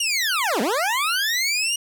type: linear two-way sweep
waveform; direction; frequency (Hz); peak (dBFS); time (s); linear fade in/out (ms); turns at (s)
20% pulse; down then up; 2908 to 193.4 to 2908; -15; 0-1.76; 5; 0.61
effects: none